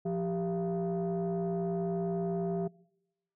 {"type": "tone cluster", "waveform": "sine", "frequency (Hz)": [173.6, 393.5, 682], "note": ["F3", "G4", "F5"], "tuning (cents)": [-10, 7, -41], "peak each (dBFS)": [-31, -32, -37], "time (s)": [0.05, 2.68], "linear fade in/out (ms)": 10, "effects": ["noise-tail reverb RT60 0.9 s tail -25 dB re dry", "tanh soft clip ceiling -25 dBFS"]}